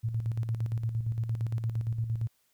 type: tone with tremolo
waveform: sine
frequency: 113.6 Hz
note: A#2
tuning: 44 cents flat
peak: -26 dBFS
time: 0.03-2.28 s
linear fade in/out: 20 ms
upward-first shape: square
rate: 8.7 Hz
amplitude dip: 55%
effects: white hiss -71 dBFS RMS until 2.53 s